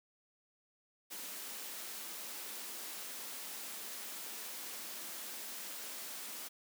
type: high-pass noise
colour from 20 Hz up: white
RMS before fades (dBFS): -45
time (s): 1.1-6.49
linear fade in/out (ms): 20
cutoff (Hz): 180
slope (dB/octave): 96
effects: none